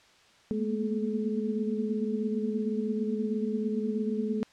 sine tone cluster, 211.8 / 228.9 / 238.1 / 428.9 Hz, G#3 / A#3 / A#3 / A4, +34 / -31 / +37 / -44 cents, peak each -30 / -35 / -36 / -33 dBFS, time 0.51-4.43 s, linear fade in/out 0 ms, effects white hiss -59 dBFS RMS until 4.52 s + low-pass 5000 Hz 12 dB/octave

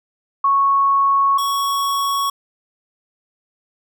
sine / square tone pair in turn, 1105 / 1112.7 Hz, C#6 / C#6, -6 / +6 cents, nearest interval unison, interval 12 cents, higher second, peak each -12 / -18 dBFS, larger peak first, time 0.44-1.38 / 1.38-2.3 s, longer first, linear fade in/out 5 ms, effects none

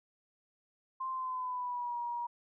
sine tone with pitch glide, 1046.5 to 954.1 Hz, C6 to A#5, 0 to +40 cents, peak -34 dBFS, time 1-2.27 s, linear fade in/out 10 ms, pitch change -160 cents, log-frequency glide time 1.1-1.98 s, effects none

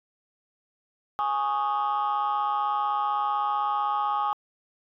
sine chord, Ab suspended fourth, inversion none, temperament equal, 830.6 / 1108.7 / 1244.5 Hz, Ab5 / Db6 / Eb6, 0 / 0 / 0 cents, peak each -25 / -28 / -27 dBFS, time 1.19-4.33 s, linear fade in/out 0 ms, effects tanh soft clip ceiling -19 dBFS

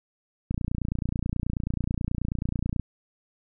click train, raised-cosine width 5 ms, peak -15 dBFS, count 68, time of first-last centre 0.51-2.797 s, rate 29.3 Hz, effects none

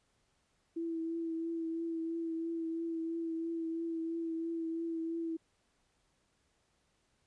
sine tone with vibrato, 329.6 Hz, E4, in tune, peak -34 dBFS, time 0.76-5.37 s, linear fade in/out 10 ms, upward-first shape triangle, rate 3 Hz, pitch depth 26 cents each way, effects pink hiss -75 dBFS RMS until 7.26 s + resampled to 22050 Hz

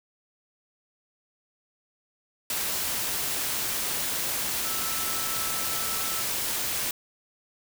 sine tone in noise, 1318.5 Hz, E6, in tune, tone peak -38 dBFS, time 4.65-6.22 s, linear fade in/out 2 ms, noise white, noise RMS -29 dBFS, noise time 2.5-6.91 s, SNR -12 dB, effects none

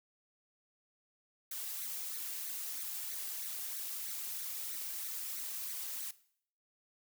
blue noise with flanger, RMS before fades -41 dBFS, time 1.51-6.11 s, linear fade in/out 5 ms, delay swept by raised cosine 0.48 to 2.58 ms, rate 3.1 Hz, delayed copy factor +0.6, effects noise-tail reverb RT60 0.6 s tail -18 dB re dry

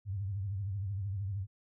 sine tone with vibrato, 98.5 Hz, G2, 9 cents sharp, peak -33 dBFS, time 0.05-1.47 s, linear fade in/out 50 ms, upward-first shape triangle, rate 13 Hz, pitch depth 140 cents each way, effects none

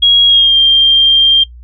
sine tone with pitch glide, 3300 to 3186 Hz, G#7 to G7, -12 to +27 cents, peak -4 dBFS, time 0.02-1.44 s, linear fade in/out 10 ms, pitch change -61 cents, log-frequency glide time 0.27-0.57 s, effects noise-tail reverb RT60 0.1 s tail -20 dB re dry + added 60 Hz sine -31 dBFS peak until 1.63 s

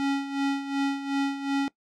square tone with tremolo, 277.2 Hz, C#4, in tune, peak -23 dBFS, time 0-1.68 s, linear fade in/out 0 ms, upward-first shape sine, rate 2.7 Hz, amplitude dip 70%, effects noise-tail reverb RT60 0.1 s tail -20 dB re dry + low-pass 5000 Hz 12 dB/octave

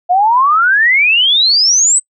sine exponential sweep, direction up, 697 to 8250 Hz, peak -7 dBFS, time 0.09-2 s, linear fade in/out 20 ms, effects noise-tail reverb RT60 0.1 s tail -24 dB re dry

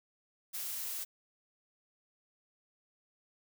blue noise, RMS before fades -39 dBFS, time 0.53-1.05 s, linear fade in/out 20 ms, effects none

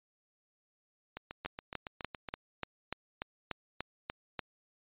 two click trains, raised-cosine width 0.3 ms, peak -19 / -24 dBFS, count 11 / 9, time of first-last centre 1.46-4.393 / 1.17-2.287 s, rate 3.41 / 7.16 Hz, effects resampled to 8000 Hz

